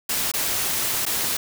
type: noise with dropouts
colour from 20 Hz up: white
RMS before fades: -24 dBFS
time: 0.09-1.37 s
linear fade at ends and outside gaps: 5 ms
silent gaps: 0.317-0.337 / 1.054-1.063 s
effects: none